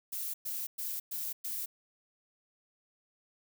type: noise bursts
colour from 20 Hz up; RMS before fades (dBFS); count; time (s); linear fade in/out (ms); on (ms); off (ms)
violet; -37; 5; 0.12-1.66; 10; 220; 110
effects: none